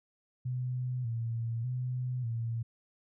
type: tone with vibrato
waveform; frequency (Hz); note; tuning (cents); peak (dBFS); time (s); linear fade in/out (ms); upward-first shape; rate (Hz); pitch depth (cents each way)
sine; 120.5; B2; -42; -31; 0.45-2.63; 10; square; 0.84; 76
effects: none